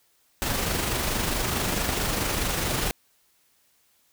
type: noise with amplitude modulation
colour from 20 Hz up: pink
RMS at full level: -25 dBFS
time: 0.42-2.91 s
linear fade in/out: 0 ms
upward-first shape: sine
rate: 24.6 Hz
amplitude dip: 35%
effects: white hiss -65 dBFS RMS until 4.12 s